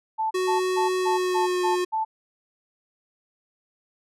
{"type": "tone bursts", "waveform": "sine", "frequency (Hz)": 880, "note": "A5", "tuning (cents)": 0, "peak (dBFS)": -22, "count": 7, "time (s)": [0.18, 2.05], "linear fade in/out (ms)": 20, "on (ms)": 130, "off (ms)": 160}
{"type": "tone with pitch glide", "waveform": "square", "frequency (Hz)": [370, 360.7], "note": ["F#4", "F#4"], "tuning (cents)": [0, -44], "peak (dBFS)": -23, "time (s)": [0.34, 1.85], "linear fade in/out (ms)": 10, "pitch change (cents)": -44, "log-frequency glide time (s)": [0.96, 1.65]}
{"effects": ["low-pass 10000 Hz 12 dB/octave"]}